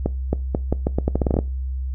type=accelerating click train; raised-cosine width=2 ms; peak=-6 dBFS; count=14; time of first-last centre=0.06-1.389 s; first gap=270 ms; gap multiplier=0.81; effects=noise-tail reverb RT60 0.3 s tail -21 dB re dry + added 65 Hz sine -23 dBFS peak until 1.94 s